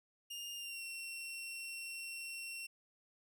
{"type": "tone with pitch glide", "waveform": "sawtooth", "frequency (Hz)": [2822, 2723], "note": ["F7", "F7"], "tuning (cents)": [17, -44], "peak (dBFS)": -40, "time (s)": [0.3, 2.67], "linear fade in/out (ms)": 10, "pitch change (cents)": -61, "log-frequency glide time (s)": [0.55, 0.83], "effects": []}